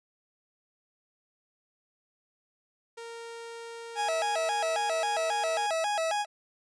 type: tone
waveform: sawtooth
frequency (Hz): 463.1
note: A#4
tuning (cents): -11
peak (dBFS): -36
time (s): 2.97-5.67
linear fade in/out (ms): 10
type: tone with vibrato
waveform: 40% pulse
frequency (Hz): 734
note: F#5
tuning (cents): -14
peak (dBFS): -26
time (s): 3.95-6.26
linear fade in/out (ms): 50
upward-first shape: square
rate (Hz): 3.7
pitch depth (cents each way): 210
effects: resampled to 22050 Hz